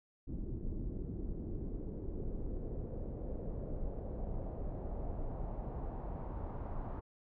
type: noise with low-pass filter sweep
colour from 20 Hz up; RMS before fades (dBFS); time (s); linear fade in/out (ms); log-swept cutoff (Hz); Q
brown; -40; 0.27-7.01; 20; 300 to 1000; 2.1
effects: none